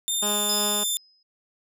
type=tone with pitch glide; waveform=15% pulse; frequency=3610 to 3564 Hz; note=A7 to A7; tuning=+44 to +22 cents; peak=-17 dBFS; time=0.08-0.97 s; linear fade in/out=0 ms; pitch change=-22 cents; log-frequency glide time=0.21-0.38 s
type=tone with tremolo; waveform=10% pulse; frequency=207.7 Hz; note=G#3; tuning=in tune; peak=-18 dBFS; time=0.22-0.84 s; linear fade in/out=10 ms; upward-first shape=triangle; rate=2.9 Hz; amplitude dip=30%
type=tone with exponential decay; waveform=sine; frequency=5060 Hz; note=D#8; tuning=28 cents sharp; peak=-24 dBFS; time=0.49-1.23 s; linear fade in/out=5 ms; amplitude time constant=160 ms
effects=none